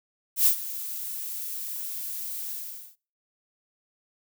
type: noise with ADSR envelope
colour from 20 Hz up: violet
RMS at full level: -18 dBFS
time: 0.36-2.96 s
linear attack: 100 ms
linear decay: 93 ms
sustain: -16 dB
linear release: 440 ms
effects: noise-tail reverb RT60 0.4 s tail -25 dB re dry